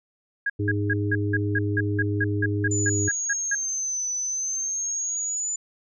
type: tone bursts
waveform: sine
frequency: 1640 Hz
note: G#6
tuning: 22 cents flat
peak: -21 dBFS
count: 15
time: 0.46-3.55 s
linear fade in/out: 5 ms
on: 38 ms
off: 180 ms
type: harmonic tone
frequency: 102.5 Hz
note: G#2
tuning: 22 cents flat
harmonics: 1 / 3 / 4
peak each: -24 / -28 / -31 dBFS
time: 0.59-3.09 s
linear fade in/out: 10 ms
type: exponential two-way sweep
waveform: sine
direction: down then up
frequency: 7040 to 5980 to 7040 Hz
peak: -25 dBFS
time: 2.71-5.56 s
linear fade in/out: 5 ms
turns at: 4.12 s
effects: none